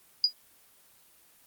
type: tone with exponential decay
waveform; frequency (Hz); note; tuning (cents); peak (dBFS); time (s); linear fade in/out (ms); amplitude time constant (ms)
sine; 4898; D#8; -28; -15; 0.24-0.33; 1; 18
effects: white hiss -60 dBFS RMS until 1.46 s + Opus 24 kbps